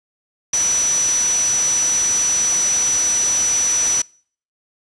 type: tone in noise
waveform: sine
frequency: 5920 Hz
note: F#8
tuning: in tune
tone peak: -15 dBFS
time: 0.53-4.02 s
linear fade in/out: 5 ms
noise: white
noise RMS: -24 dBFS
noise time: 0.53-4.02 s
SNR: +6 dB
effects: noise-tail reverb RT60 0.5 s tail -26 dB re dry + resampled to 22050 Hz